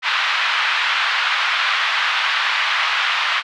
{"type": "band-pass noise", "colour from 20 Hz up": "pink", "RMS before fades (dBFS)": -19, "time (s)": [0.02, 3.43], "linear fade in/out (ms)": 50, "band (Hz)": [1100, 3600], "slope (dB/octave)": 24, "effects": []}